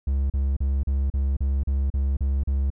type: tone bursts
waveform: triangle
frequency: 68.3 Hz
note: C#2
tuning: 25 cents flat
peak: -18 dBFS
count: 10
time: 0.07-2.703 s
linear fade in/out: 5 ms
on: 230 ms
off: 37 ms
effects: none